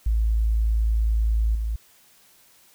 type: tone with level steps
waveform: sine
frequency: 55 Hz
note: A1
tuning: in tune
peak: -18 / -23 dBFS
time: 0.06-1.76 s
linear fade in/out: 5 ms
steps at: 1.55 s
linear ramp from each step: 2 ms
effects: white hiss -56 dBFS RMS until 2.74 s